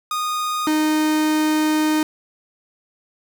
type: tone pair in turn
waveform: 45% pulse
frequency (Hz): 1234 / 308.5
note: D#6 / D#4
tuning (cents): -15 / -15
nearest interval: 2 octaves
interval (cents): 2400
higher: first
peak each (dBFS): -21 / -16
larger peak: second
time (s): 0.11-0.67 / 0.67-2.03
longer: second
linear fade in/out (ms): 2
effects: 9-bit